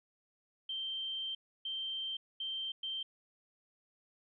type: tone bursts at uneven times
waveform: sine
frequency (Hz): 3136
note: G7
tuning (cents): 0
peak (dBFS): -36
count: 4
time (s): 0.69-1.35 / 1.65-2.17 / 2.4-2.72 / 2.83-3.03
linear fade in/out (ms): 5
effects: none